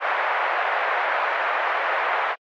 pink band-pass noise, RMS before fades -23 dBFS, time 0-2.36 s, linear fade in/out 50 ms, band 610 to 2100 Hz, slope 24 dB/octave, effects high-pass 400 Hz 12 dB/octave + AAC 64 kbps

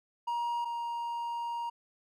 triangle tone pair in turn, 947 / 940.5 Hz, A#5 / A#5, +27 / +15 cents, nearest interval unison, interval 12 cents, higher first, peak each -28 / -31 dBFS, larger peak first, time 0.27-0.65 / 0.65-1.7 s, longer second, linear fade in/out 10 ms, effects none

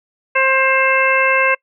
harmonic tone, 530 Hz, C5, 22 cents sharp, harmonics 1 / 2 / 3 / 4 / 5, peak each -18 / -18 / -18 / -18 / -18 dBFS, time 0.35-1.55 s, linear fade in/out 10 ms, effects noise-tail reverb RT60 0.1 s tail -25 dB re dry

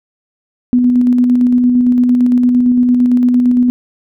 sine tone with tremolo, 246.9 Hz, B3, in tune, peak -6 dBFS, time 0.73-3.7 s, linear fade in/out 0 ms, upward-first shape square, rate 8.8 Hz, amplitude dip 25%, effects none

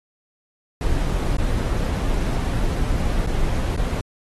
brown noise with dropouts, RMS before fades -21 dBFS, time 0.81-4.01 s, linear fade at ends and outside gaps 2 ms, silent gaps 1.37-1.383 / 3.265-3.271 / 3.765-3.775 s, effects AAC 32 kbps

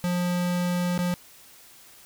square tone with dropouts, 177.3 Hz, F3, 26 cents sharp, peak -24 dBFS, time 0.04-1.14 s, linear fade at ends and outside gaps 0 ms, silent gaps 0.978-0.99 s, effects white hiss -51 dBFS RMS until 2.05 s

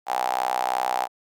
sawtooth tone with high-pass filter, 62.9 Hz, B1, 32 cents sharp, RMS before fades -25 dBFS, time 0.06-1.08 s, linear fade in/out 50 ms, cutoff 790 Hz, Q 8.8, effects none

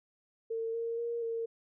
sine tone with pitch steps, 453.3 / 461.4 / 468.9 / 457.9 Hz, A#4 / A#4 / A#4 / A#4, -48 / -18 / +10 / -31 cents, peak -32 dBFS, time 0.5-1.46 s, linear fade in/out 10 ms, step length 240 ms, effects none

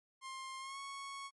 sawtooth tone with pitch glide, 1059 to 1104.6 Hz, C6 to C#6, +21 to -6 cents, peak -40 dBFS, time 0.21-1.31 s, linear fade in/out 50 ms, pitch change +73 cents, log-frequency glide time 0.59-0.79 s, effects MP3 48 kbps

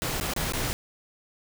pink noise with dropouts, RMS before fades -29 dBFS, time 0.02-0.73 s, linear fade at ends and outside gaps 0 ms, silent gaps 0.2-0.21 / 0.336-0.363 / 0.522-0.535 s, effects none

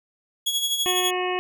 sawtooth tone with tremolo, 3340 Hz, G#7, 9 cents sharp, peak -17 dBFS, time 0.46-1.11 s, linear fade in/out 10 ms, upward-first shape sine, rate 12 Hz, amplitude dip 55%
harmonic tone, 364.1 Hz, F#4, 28 cents flat, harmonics 1 / 2 / 3 / 5 / 6 / 7 / 8, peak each -26 / -29 / -31 / -34 / -37 / -33 / -34 dBFS, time 0.86-1.39 s, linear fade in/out 0 ms
effects none

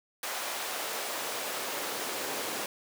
pink noise with high-pass filter sweep, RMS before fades -35 dBFS, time 0.23-2.66 s, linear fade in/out 2 ms, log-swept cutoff 690 to 350 Hz, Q 1, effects none

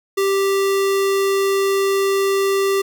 square tone, 392 Hz, G4, in tune, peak -16 dBFS, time 0.17-2.82 s, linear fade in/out 10 ms, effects none

